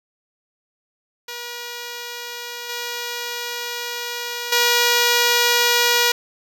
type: tone with level steps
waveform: 5% pulse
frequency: 479.8 Hz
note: A#4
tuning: 50 cents sharp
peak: -18 / -14 / -3 dBFS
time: 1.28-6.12 s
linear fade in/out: 5 ms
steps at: 2.69 / 4.52 s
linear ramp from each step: 5 ms
effects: none